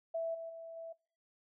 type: tone with level steps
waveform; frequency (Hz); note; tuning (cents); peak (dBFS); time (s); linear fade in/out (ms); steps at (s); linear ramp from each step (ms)
sine; 659.3; E5; 0; -33 / -40 / -44 / -42; 0.14-0.93; 10; 0.34 / 0.49 / 0.76; 10
effects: noise-tail reverb RT60 0.4 s tail -25 dB re dry